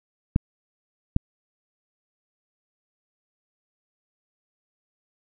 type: clicks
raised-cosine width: 5 ms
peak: -6 dBFS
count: 2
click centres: 0.361 / 1.164 s
effects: none